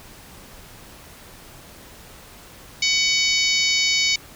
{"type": "harmonic tone", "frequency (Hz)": 750, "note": "F#5", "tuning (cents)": 23, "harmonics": [3, 4, 5, 6, 7, 8, 9], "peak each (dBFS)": [-21, -27, -26, -25, -25, -28, -29], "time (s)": [2.82, 4.16], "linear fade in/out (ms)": 5, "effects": ["pink hiss -44 dBFS RMS until 4.35 s"]}